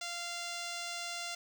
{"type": "tone with notch filter", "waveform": "5% pulse", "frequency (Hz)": 693, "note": "F5", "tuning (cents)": -14, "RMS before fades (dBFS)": -40, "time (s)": [0.01, 1.35], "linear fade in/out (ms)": 5, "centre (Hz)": 12000, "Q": 0.83, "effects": []}